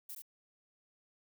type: noise with echo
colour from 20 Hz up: violet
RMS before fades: -45 dBFS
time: 0.09-0.15 s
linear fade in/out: 5 ms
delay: 71 ms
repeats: 1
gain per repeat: -3 dB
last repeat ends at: 0.221 s
effects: none